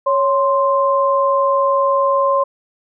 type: tone pair together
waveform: sine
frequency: 554.4 / 1046.6 Hz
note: C#5 / C6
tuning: 0 / 0 cents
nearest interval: major seventh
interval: 1100 cents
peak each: -15 dBFS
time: 0.06-2.44 s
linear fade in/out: 10 ms
effects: none